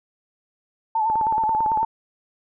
sine tone with vibrato, 880 Hz, A5, in tune, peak -18 dBFS, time 0.95-1.85 s, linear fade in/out 5 ms, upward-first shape sine, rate 9.4 Hz, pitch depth 54 cents each way
click train, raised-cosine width 1 ms, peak -18 dBFS, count 14, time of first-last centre 1.1-1.83 s, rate 17.8 Hz
effects none

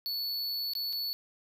square tone with dropouts, 4435 Hz, C#8, in tune, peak -32 dBFS, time 0.06-1.13 s, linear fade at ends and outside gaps 0 ms, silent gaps 0.735-0.752 / 0.926-0.93 s, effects 11-bit

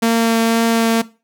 sawtooth tone with vibrato, 228.3 Hz, A#3, 36 cents flat, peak -8 dBFS, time 0.02-1.02 s, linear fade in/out 10 ms, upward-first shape triangle, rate 2 Hz, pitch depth 9 cents each way, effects noise-tail reverb RT60 0.3 s tail -18 dB re dry

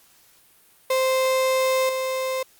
35% pulse tone with level steps, 522 Hz, C5, 4 cents flat, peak -17 / -22 dBFS, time 0.9-2.43 s, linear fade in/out 5 ms, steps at 1.89 s, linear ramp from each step 2 ms, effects white hiss -56 dBFS RMS until 2.59 s + Opus 48 kbps

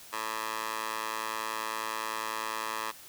15% pulse tone with high-pass filter, 110 Hz, A2, in tune, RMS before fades -35 dBFS, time 0.12-2.92 s, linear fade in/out 20 ms, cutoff 950 Hz, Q 1.6, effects white hiss -50 dBFS RMS until 3.08 s

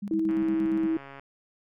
sine tone with tremolo, 202.6 Hz, G#3, 43 cents flat, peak -30 dBFS, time 0.02-0.87 s, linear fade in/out 10 ms, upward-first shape square, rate 8.6 Hz, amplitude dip 75%
sine tone, 322.8 Hz, E4, 36 cents flat, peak -23 dBFS, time 0.11-0.97 s, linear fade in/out 2 ms
click train, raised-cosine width 0.5 ms, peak -29 dBFS, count 126, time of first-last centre 0.29-1.196 s, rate 138 Hz
effects none

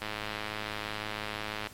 click train, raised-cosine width 0.3 ms, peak -18 dBFS, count 176, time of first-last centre 0.02-1.671 s, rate 106 Hz, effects pink hiss -51 dBFS RMS until 1.73 s + MP3 64 kbps

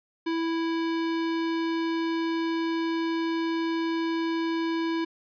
square tone, 329.6 Hz, E4, in tune, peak -26 dBFS, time 0.26-5.05 s, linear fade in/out 10 ms, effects resampled to 11025 Hz

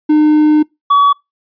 triangle tone pair in turn, 304 / 1134.9 Hz, D#4 / C#6, -40 / +40 cents, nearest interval octave + major seventh, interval 2280 cents, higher second, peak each -4 dBFS, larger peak neither, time 0.09-0.63 / 0.9-1.13 s, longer first, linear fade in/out 10 ms, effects noise-tail reverb RT60 0.2 s tail -25 dB re dry + resampled to 11025 Hz

